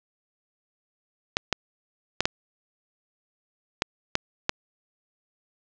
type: clicks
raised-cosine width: 0.2 ms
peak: -4 dBFS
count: 7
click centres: 1.369 / 1.527 / 2.206 / 2.255 / 3.821 / 4.154 / 4.494 s
effects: low-pass 7000 Hz 12 dB/octave